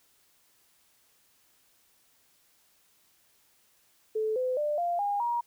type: tone with pitch steps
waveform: sine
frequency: 435.4 / 508.9 / 594.8 / 695.2 / 812.5 / 949.6 Hz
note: A4 / C5 / D5 / F5 / G#5 / A#5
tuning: -18 / -48 / +22 / -8 / -38 / +32 cents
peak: -26 dBFS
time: 4.15-5.41 s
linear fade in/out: 10 ms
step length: 210 ms
effects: white hiss -66 dBFS RMS until 5.46 s